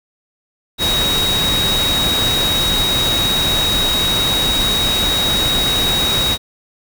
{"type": "tone in noise", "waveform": "sine", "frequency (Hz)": 3796, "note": "A#7", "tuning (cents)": 31, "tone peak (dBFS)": -15, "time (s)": [0.78, 6.38], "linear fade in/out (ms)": 50, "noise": "pink", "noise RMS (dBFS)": -20, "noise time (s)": [0.78, 6.38], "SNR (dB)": 2, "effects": []}